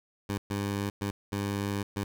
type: tone bursts at uneven times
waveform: 15% pulse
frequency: 100.6 Hz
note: G2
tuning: 45 cents sharp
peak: -23 dBFS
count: 5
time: 0.29-0.38 / 0.5-0.9 / 1.01-1.11 / 1.32-1.83 / 1.96-2.04 s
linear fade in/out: 5 ms
effects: none